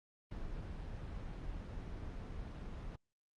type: noise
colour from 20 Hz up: brown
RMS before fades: -44 dBFS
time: 0.31-2.96 s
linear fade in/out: 5 ms
effects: low-pass 5000 Hz 12 dB/octave + Opus 32 kbps